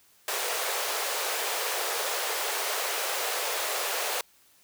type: high-pass noise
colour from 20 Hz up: pink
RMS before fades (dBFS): -30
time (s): 0.28-4.21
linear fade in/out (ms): 2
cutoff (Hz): 420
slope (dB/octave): 48
effects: white hiss -61 dBFS RMS until 4.63 s